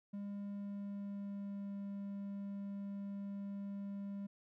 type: tone with pitch glide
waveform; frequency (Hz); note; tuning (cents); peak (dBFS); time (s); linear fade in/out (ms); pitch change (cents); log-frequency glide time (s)
triangle; 201.7 to 199.61; G3 to G3; +50 to +32; -39; 0.13-4.27; 10; -18; 0.47-1.77
effects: none